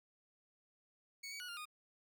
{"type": "tone with pitch steps", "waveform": "20% pulse", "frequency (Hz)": [2224, 2266, 1463, 1402, 1231], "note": ["C#7", "C#7", "F#6", "F6", "D#6"], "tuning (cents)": [5, 37, -20, 6, -19], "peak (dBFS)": -40, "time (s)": [1.23, 1.655], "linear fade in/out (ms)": 10, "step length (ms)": 85, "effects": []}